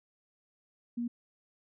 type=tone; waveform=sine; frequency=238 Hz; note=A#3; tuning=36 cents sharp; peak=-31 dBFS; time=0.97-1.08 s; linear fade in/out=10 ms; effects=none